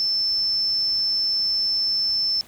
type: tone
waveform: triangle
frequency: 5300 Hz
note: E8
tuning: 9 cents sharp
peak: -16 dBFS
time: 0-2.41 s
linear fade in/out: 0 ms
effects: tanh soft clip ceiling -18 dBFS + pink hiss -48 dBFS RMS until 2.47 s